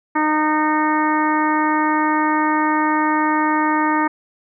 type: harmonic tone with a mistuned harmonic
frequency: 306.6 Hz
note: D#4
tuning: 25 cents flat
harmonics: 1 / 2 / 3 / 4 / 5 / 6 / 7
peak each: -19 / -30 / -19 / -23 / -29 / -25 / -30 dBFS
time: 0.15-4.08 s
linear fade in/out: 10 ms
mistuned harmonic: 7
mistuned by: +35 cents
effects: none